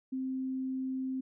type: tone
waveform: sine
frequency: 261.6 Hz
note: C4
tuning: in tune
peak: -32 dBFS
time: 0.12-1.21 s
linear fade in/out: 10 ms
effects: none